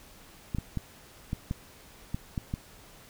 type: clicks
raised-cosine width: 5 ms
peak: -18 dBFS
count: 8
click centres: 0.548 / 0.585 / 0.773 / 1.331 / 1.511 / 2.145 / 2.378 / 2.539 s
effects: pink hiss -53 dBFS RMS until 3.09 s